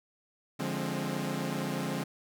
sawtooth chord, D half-diminished seventh, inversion none, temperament equal with one note detuned, 146.83 / 174.61 / 207.7 / 265.1 Hz, D3 / F3 / Ab3 / C4, 0 / 0 / 0 / +23 cents, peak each -33 dBFS, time 0.59-2.04 s, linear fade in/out 10 ms, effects none

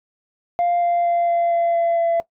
sine tone with pitch steps, 698 / 694 / 690 / 686 / 682.1 / 678.1 / 674.2 Hz, F5 / F5 / F5 / F5 / F5 / E5 / E5, -1 / -11 / -21 / -31 / -41 / +49 / +39 cents, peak -14 dBFS, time 0.59-2.2 s, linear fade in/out 0 ms, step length 230 ms, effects noise-tail reverb RT60 0.1 s tail -18 dB re dry + tanh soft clip ceiling -14 dBFS

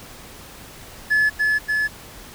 triangle tone with echo, 1718 Hz, A6, 42 cents flat, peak -12 dBFS, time 1.1-1.3 s, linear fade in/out 20 ms, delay 290 ms, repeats 2, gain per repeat -2 dB, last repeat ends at 1.88 s, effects tanh soft clip ceiling -9 dBFS + pink hiss -41 dBFS RMS until 2.34 s

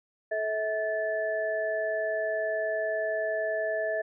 sine tone cluster, 434.7 / 645 / 1741 Hz, A4 / E5 / A6, -21 / -38 / -19 cents, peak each -35 / -28 / -34 dBFS, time 0.31-4.02 s, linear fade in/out 10 ms, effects none

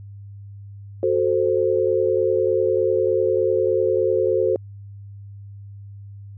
sine chord, F# diminished, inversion none, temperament equal, 370 / 440 / 523.3 Hz, F#4 / A4 / C5, 0 / 0 / 0 cents, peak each -21 dBFS, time 1.03-4.56 s, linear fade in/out 2 ms, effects added 100 Hz sine -36 dBFS peak until 6.37 s

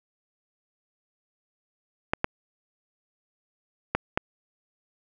clicks, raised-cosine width 0.5 ms, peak -7 dBFS, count 4, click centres 2.135 / 2.244 / 3.95 / 4.175 s, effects none

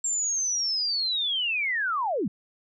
sine linear sweep, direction down, 7459 to 154.1 Hz, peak -24 dBFS, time 0.04-2.28 s, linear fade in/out 5 ms, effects none

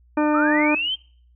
harmonic tone, 300.5 Hz, D4, 40 cents sharp, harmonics 1 / 2 / 3 / 4 / 5 / 6 / 8, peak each -18 / -24 / -25 / -30 / -32 / -37 / -36 dBFS, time 0.17-0.75 s, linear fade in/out 5 ms
sine linear sweep, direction up, 1187 to 3200 Hz, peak -21 dBFS, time 0.33-0.96 s, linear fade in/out 20 ms
effects noise-tail reverb RT60 0.5 s tail -25 dB re dry + added 60 Hz sine -52 dBFS peak until 1.35 s

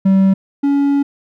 triangle tone pair in turn, 192.6 / 281.7 Hz, G3 / C#4, -30 / +28 cents, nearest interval perfect fifth, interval 658 cents, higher second, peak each -6 / -9 dBFS, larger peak first, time 0.05-0.34 / 0.63-1.03 s, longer second, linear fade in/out 10 ms, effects none

